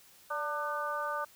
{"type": "harmonic tone with a mistuned harmonic", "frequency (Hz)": 299.9, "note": "D4", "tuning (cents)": 36, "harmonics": [2, 3, 4, 5], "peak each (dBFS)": [-38, -39, -35, -39], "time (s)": [0.3, 1.25], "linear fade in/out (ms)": 10, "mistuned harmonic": 2, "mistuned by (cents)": -49, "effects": ["white hiss -59 dBFS RMS until 1.35 s"]}